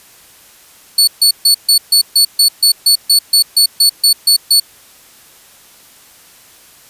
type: tone bursts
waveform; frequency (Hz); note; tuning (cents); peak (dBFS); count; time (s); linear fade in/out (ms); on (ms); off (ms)
sawtooth; 4435; C#8; 0; -3; 16; 0.98-4.6; 5; 95; 140
effects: white hiss -43 dBFS RMS until 6.89 s + resampled to 32000 Hz